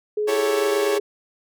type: tone with pitch glide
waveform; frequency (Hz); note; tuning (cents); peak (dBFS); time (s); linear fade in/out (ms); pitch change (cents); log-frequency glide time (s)
sine; 421.8 to 411.2; G#4 to G#4; +27 to -17; -20; 0.17-1; 5; -44; 0.4-0.72
type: chord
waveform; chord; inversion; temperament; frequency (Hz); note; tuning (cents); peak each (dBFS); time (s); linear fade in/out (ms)
sawtooth; A dominant seventh; second; equal; 329.6 / 392 / 440 / 554.4; E4 / G4 / A4 / C#5; 0 / 0 / 0 / 0; -27 / -26 / -24 / -21; 0.27-0.99; 20
effects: none